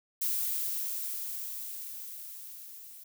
violet noise with level ramp, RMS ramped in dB -30 to -49 dBFS, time 0.21-3.04 s, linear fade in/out 10 ms, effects none

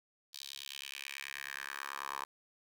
10% pulse tone with high-pass filter sweep, 69.3 Hz, C#2, in tune, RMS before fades -44 dBFS, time 0.33-2.25 s, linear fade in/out 10 ms, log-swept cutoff 4200 to 990 Hz, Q 2.9, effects 10-bit

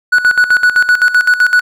triangle tone with tremolo, 1474 Hz, F#6, 7 cents flat, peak -3 dBFS, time 0.12-1.61 s, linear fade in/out 10 ms, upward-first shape square, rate 7.8 Hz, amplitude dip 75%, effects none

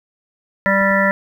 harmonic tone, 196 Hz, G3, in tune, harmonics 1 / 3 / 5 / 7 / 9 / 10, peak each -19 / -18 / -22 / -22 / -18 / -21 dBFS, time 0.66-1.11 s, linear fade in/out 0 ms
clicks, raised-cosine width 3 ms, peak -26 dBFS, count 2, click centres 0.815 / 0.912 s
effects 8-bit

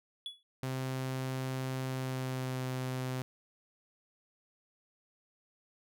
triangle tone with exponential decay, 3396 Hz, G#7, 38 cents sharp, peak -33 dBFS, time 0.26-0.43 s, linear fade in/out 1 ms, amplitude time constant 35 ms
sawtooth tone with pitch glide, 130.81 to 128.86 Hz, C3 to C3, 0 to -26 cents, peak -30 dBFS, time 0.63-3.22 s, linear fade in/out 0 ms, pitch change -26 cents, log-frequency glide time 1.86-2.67 s
effects none

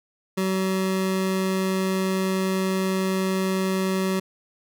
25% pulse tone, 189.3 Hz, F#3, 40 cents sharp, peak -18 dBFS, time 0.37-4.2 s, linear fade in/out 10 ms, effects none

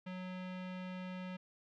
square tone with low-pass filter, 183.9 Hz, F#3, 10 cents flat, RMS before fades -44 dBFS, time 0.06-1.37 s, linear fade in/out 10 ms, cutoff 2800 Hz, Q 1.7, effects none

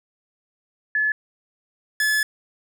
sine / 45% pulse tone pair in turn, 1719 / 1719 Hz, A6 / A6, -41 / -41 cents, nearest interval unison, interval 0 cents, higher neither, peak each -18 dBFS, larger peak neither, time 0.95-1.12 / 2-2.23 s, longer second, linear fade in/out 2 ms, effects none

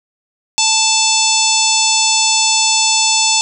harmonic tone, 880 Hz, A5, in tune, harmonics 1 / 3 / 4 / 5 / 6 / 7 / 8 / 9, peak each -19 / -19 / -19 / -19 / -19 / -19 / -19 / -19 dBFS, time 0.58-3.41 s, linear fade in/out 0 ms, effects none

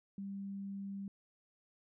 sine tone, 197.4 Hz, G3, 12 cents sharp, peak -40 dBFS, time 0.18-1.08 s, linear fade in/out 2 ms, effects none

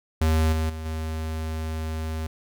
square tone with level steps, 79.4 Hz, D#2, 36 cents sharp, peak -19 / -23 / -32 / -28 dBFS, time 0.21-2.27 s, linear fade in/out 5 ms, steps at 0.52 / 0.69 / 0.85 s, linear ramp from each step 10 ms, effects none

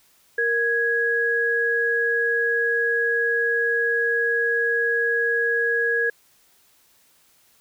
sine tone pair together, 466.1 / 1661 Hz, A#4 / G#6, 0 / 0 cents, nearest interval octave + minor seventh, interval 2200 cents, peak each -24 / -20 dBFS, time 0.38-6.1 s, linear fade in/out 5 ms, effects white hiss -59 dBFS RMS until 7.6 s

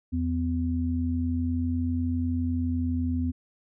sine tone pair together, 84.13 / 252.1 Hz, E2 / B3, +36 / +36 cents, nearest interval octave + perfect fifth, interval 1900 cents, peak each -27 dBFS, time 0.12-3.32 s, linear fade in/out 20 ms, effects none

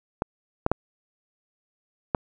clicks, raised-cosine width 1 ms, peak -10 / -7 / -6 / -7 dBFS, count 4, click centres 0.221 / 0.664 / 0.716 / 2.148 s, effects none

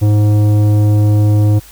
sine tone with tanh clipping, 104.8 Hz, G#2, 16 cents sharp, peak -9 dBFS, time 0.01-1.6 s, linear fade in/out 20 ms, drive 12 dB, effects added 50 Hz sine -41 dBFS peak until 1.71 s + white hiss -40 dBFS RMS until 1.71 s

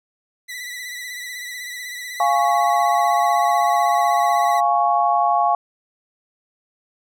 sawtooth tone with vibrato, 1975.5 Hz, B6, in tune, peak -26 dBFS, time 0.48-4.61 s, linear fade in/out 20 ms, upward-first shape triangle, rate 16 Hz, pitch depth 57 cents each way
sine chord, Db major, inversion first, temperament equal, 698.5 / 830.6 / 1108.7 Hz, F5 / Ab5 / Db6, 0 / 0 / 0 cents, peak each -18 / -19 / -20 dBFS, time 2.2-5.55 s, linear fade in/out 2 ms
effects none

